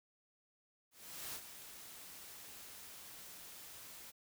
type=noise with ADSR envelope; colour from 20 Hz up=white; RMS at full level=-44 dBFS; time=0.91-4.12 s; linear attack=430 ms; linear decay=62 ms; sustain=-9 dB; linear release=24 ms; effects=none